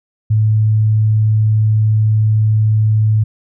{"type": "tone", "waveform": "sine", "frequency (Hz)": 108.3, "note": "A2", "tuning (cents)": -27, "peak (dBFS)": -9, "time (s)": [0.3, 3.24], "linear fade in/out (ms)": 10, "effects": []}